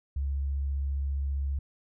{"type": "tone with vibrato", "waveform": "sine", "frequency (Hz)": 69.3, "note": "C#2", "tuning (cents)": 0, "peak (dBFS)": -27, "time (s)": [0.16, 1.59], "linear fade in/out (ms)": 5, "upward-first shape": "square", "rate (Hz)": 15, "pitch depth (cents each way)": 10, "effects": []}